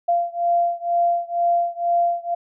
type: beating tone pair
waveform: sine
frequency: 690 / 692.1 Hz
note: F5 / F5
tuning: -21 / -16 cents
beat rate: 2.1 Hz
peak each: -20 / -21 dBFS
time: 0.08-2.35 s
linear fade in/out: 10 ms
effects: none